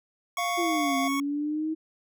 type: tone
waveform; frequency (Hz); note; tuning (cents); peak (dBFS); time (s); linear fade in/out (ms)
25% pulse; 1108.7; C#6; 0; -25; 0.37-1.2; 2
type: harmonic tone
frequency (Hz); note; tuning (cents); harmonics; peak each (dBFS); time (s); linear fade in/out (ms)
698.5; F5; 0; 1 / 3 / 5 / 7 / 9; -29 / -39 / -43 / -46 / -48; 0.38-1.08; 5
type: exponential two-way sweep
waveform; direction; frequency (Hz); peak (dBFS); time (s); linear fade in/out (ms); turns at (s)
sine; down then up; 353.2 to 266.3 to 319.3; -26; 0.57-1.75; 20; 0.97
effects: none